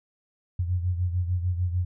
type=beating tone pair; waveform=sine; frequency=88.5 / 95.2 Hz; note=F2 / F#2; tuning=+23 / +50 cents; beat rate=6.7 Hz; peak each=-24 / -31 dBFS; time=0.59-1.85 s; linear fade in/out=5 ms; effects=none